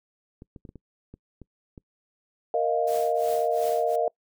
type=clicks; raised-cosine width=3 ms; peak=-30 dBFS; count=8; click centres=0.421 / 0.562 / 0.652 / 0.691 / 0.757 / 1.14 / 1.417 / 1.778 s
type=chord; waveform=sine; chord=Bb suspended fourth; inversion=none; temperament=equal; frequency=466.2 / 622.3 / 698.5 Hz; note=Bb4 / Eb5 / F5; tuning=0 / 0 / 0 cents; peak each=-26 dBFS; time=2.54-4.08 s; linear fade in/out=2 ms
type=noise with tremolo; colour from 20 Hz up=white; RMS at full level=-40 dBFS; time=2.87-3.96 s; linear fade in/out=5 ms; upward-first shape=triangle; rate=2.8 Hz; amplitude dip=100%
effects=noise-tail reverb RT60 0.1 s tail -25 dB re dry